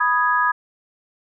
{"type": "chord", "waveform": "sine", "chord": "G# minor", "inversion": "first", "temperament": "equal", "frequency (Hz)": [987.8, 1244.5, 1661.2], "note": ["B5", "D#6", "G#6"], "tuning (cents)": [0, 0, 0], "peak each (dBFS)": -20, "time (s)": [0, 0.52], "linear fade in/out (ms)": 10, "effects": []}